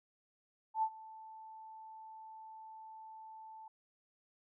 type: tone with ADSR envelope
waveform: sine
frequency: 880 Hz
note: A5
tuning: in tune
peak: -28 dBFS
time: 0.74-3.68 s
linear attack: 86 ms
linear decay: 65 ms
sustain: -21 dB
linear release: 3 ms
effects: none